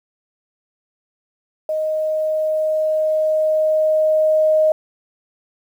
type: tone with level ramp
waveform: sine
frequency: 623 Hz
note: D#5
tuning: 2 cents sharp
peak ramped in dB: -18 to -11 dBFS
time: 1.69-4.72 s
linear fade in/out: 2 ms
effects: 8-bit